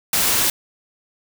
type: noise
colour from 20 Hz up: white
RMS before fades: -18 dBFS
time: 0.13-0.5 s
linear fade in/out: 2 ms
effects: none